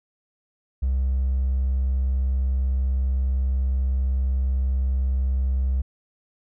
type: tone with hard clipping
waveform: triangle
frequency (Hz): 65.41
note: C2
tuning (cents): 0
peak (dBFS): -19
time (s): 0.82-5.82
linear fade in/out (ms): 10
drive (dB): 2
effects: none